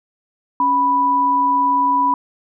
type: tone pair together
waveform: sine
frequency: 277.2 / 986.5 Hz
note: C#4 / B5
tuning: 0 / -2 cents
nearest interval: octave + minor seventh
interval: 2198 cents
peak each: -24 / -13 dBFS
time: 0.6-2.14 s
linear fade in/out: 2 ms
effects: none